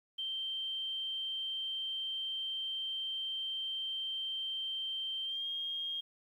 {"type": "tone with pitch glide", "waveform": "sine", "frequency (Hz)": [3136, 3233], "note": ["G7", "G#7"], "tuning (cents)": [0, -47], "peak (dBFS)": -35, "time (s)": [0.18, 6.01], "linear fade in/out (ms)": 10, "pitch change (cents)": 53, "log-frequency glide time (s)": [5.24, 5.47], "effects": ["11-bit"]}